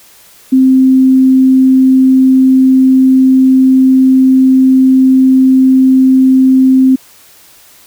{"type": "tone", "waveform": "sine", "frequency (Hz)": 261.6, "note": "C4", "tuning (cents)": 0, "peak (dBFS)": -3, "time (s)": [0.52, 6.96], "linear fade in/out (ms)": 10, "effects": ["white hiss -41 dBFS RMS until 7.86 s"]}